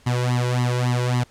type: tone with flanger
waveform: sawtooth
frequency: 123.47 Hz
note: B2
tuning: in tune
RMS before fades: -21 dBFS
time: 0.06-1.24 s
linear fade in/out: 10 ms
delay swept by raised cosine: 0.98 to 2.08 ms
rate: 3.6 Hz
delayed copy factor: +0.9
effects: pink hiss -54 dBFS RMS until 1.3 s + low-pass 9000 Hz 12 dB/octave